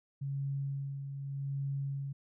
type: tone with tremolo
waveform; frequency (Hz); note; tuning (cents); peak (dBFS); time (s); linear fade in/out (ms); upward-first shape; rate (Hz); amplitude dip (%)
sine; 138.59; C#3; 0; -32; 0.21-2.13; 10; sine; 0.84; 50
effects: none